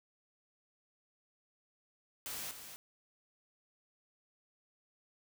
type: noise with echo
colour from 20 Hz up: white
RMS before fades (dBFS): -42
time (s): 2.26-2.51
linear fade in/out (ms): 0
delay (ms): 250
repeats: 1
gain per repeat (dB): -8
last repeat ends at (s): 2.76
effects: none